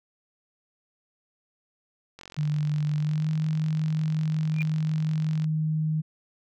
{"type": "click train", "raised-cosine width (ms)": 0.2, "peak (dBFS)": -26, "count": 149, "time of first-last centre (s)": [2.19, 5.443], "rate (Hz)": 45.5}
{"type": "tone with pitch glide", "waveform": "sine", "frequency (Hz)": [150, 155.92], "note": ["D3", "D#3"], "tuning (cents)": [37, 4], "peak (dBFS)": -23, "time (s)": [2.37, 6.02], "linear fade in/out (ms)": 20, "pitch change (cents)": 67, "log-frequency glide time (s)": [2.98, 3.29]}
{"type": "tone with exponential growth", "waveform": "sine", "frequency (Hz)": 2399, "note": "D7", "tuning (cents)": 36, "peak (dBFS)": -25, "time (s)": [4.52, 4.62], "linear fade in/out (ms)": 0, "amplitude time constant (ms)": 20}
{"effects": []}